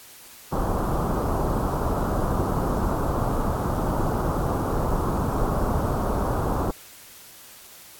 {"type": "low-pass noise", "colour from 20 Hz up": "pink", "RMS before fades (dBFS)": -24, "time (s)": [0.52, 6.71], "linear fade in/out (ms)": 5, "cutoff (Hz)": 1300, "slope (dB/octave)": 48, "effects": ["white hiss -46 dBFS RMS until 7.99 s", "AAC 64 kbps"]}